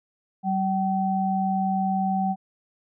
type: tone pair together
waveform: sine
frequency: 191.2 / 764.8 Hz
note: G3 / G5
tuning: -43 / -43 cents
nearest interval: 2 octaves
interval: 2400 cents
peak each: -24 dBFS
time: 0.43-2.36 s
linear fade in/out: 50 ms
effects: none